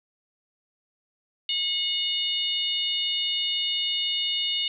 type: harmonic tone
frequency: 726 Hz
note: F#5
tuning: 33 cents flat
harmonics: 3 / 4 / 5 / 6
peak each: -37 / -26 / -29 / -36 dBFS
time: 1.49-4.68 s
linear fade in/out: 2 ms
effects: none